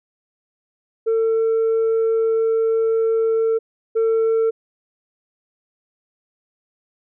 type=tone pair in turn; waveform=sine; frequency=449.5 / 449.5 Hz; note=A4 / A4; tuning=+37 / +37 cents; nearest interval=unison; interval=0 cents; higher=neither; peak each=-13 / -12 dBFS; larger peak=second; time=1.06-3.59 / 3.95-4.51 s; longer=first; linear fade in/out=20 ms; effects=tanh soft clip ceiling -14 dBFS